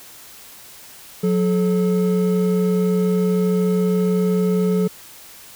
triangle tone pair together, 181.5 / 431.7 Hz, F#3 / A4, -33 / -33 cents, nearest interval octave + minor third, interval 1500 cents, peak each -15 / -18 dBFS, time 1.23-4.88 s, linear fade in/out 10 ms, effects white hiss -42 dBFS RMS until 5.55 s

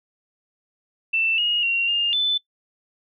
sine tone with pitch steps, 2669 / 2872 / 2752 / 2817 / 3511 Hz, E7 / F7 / F7 / F7 / A7, +21 / +48 / -26 / +14 / -4 cents, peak -18 dBFS, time 1.13-2.38 s, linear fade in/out 10 ms, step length 250 ms, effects noise-tail reverb RT60 0.1 s tail -20 dB re dry

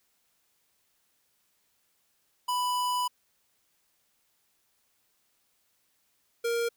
square tone pair in turn, 991 / 467.7 Hz, B5 / A#4, +6 / +6 cents, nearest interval octave + minor second, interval 1300 cents, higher first, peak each -27 dBFS, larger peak neither, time 2.48-3.08 / 6.44-6.69 s, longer first, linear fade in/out 10 ms, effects white hiss -72 dBFS RMS until 6.76 s

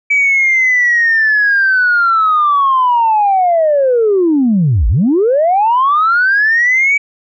sine linear two-way sweep, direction down then up, 2299 to 46.25 to 2299 Hz, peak -7 dBFS, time 0.1-6.98 s, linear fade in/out 10 ms, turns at 4.88 s, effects tanh soft clip ceiling -4 dBFS

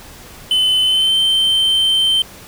triangle tone with pitch glide, 3035 to 3110 Hz, F#7 to G7, +43 to -14 cents, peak -10 dBFS, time 0.51-2.22 s, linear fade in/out 2 ms, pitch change +43 cents, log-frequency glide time 0.83-1.18 s, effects pink hiss -38 dBFS RMS until 2.47 s

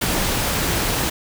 pink noise, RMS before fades -21 dBFS, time 0.01-1.1 s, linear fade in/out 10 ms, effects none

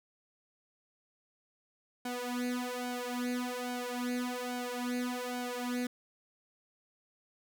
sawtooth tone with flanger, 246.9 Hz, B3, in tune, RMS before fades -36 dBFS, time 2.05-5.87 s, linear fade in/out 5 ms, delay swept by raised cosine 1.3 to 3.6 ms, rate 1.2 Hz, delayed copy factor +0.95, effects none

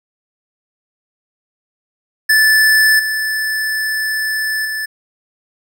square tone with level steps, 1748 Hz, A6, 12 cents flat, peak -9 / -17 / -20 dBFS, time 2.29-4.86 s, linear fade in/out 10 ms, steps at 2.99 / 4.65 s, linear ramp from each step 5 ms, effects none

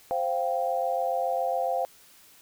sine chord, C suspended fourth, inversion none, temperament just, 523.3 / 697.7 / 784.9 Hz, C5 / F5 / G5, 0 / -2 / +2 cents, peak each -29 / -28 / -30 dBFS, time 0.11-1.85 s, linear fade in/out 0 ms, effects white hiss -55 dBFS RMS until 2.41 s

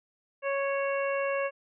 harmonic tone with a mistuned harmonic, 554 Hz, C#5, 1 cent flat, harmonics 1 / 2 / 3 / 4 / 5, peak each -28 / -35 / -37 / -39 / -39 dBFS, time 0.42-1.51 s, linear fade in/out 50 ms, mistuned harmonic 5, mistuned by -19 cents, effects none

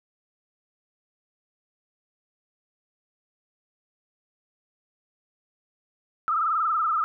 sine tone with frequency modulation, 1279 Hz, D#6, 47 cents sharp, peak -21 dBFS, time 6.28-7.04 s, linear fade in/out 0 ms, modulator 21 Hz, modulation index 3.5, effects none

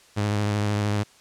sawtooth tone with vibrato, 103.83 Hz, G#2, in tune, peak -18 dBFS, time 0.16-1.04 s, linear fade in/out 20 ms, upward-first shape square, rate 13 Hz, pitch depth 24 cents each way, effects white hiss -54 dBFS RMS until 1.2 s + low-pass 8000 Hz 12 dB/octave

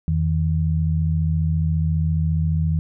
sine tone pair together, 84.27 / 158.9 Hz, E2 / D#3, +39 / +37 cents, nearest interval major seventh, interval 1098 cents, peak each -20 dBFS, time 0.08-2.79 s, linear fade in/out 0 ms, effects none

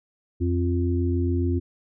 harmonic tone, 87.31 Hz, F2, in tune, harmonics 1 / 3 / 4, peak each -22 / -27 / -28 dBFS, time 0.4-1.6 s, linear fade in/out 20 ms, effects none

